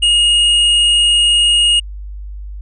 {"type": "tone with hard clipping", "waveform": "sine", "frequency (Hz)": 2863, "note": "F7", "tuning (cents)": 42, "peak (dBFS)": -10, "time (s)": [0.02, 1.8], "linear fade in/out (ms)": 10, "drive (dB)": 7, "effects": ["added 50 Hz sine -25 dBFS peak until 2.61 s", "resampled to 24000 Hz"]}